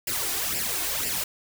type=noise with flanger; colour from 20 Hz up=white; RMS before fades=-28 dBFS; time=0.07-1.24 s; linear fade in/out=5 ms; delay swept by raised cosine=0.39 to 2.79 ms; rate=2 Hz; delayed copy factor=+0.75; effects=none